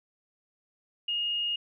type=tone; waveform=sine; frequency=2854 Hz; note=F7; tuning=37 cents sharp; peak=-27 dBFS; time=1.08-1.56 s; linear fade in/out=5 ms; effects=none